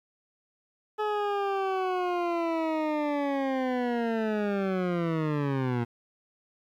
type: linear sweep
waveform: 20% pulse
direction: down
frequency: 427.8 to 116.54 Hz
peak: -21 dBFS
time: 0.98-5.85 s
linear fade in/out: 20 ms
effects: low-pass 2000 Hz 12 dB/octave + 10-bit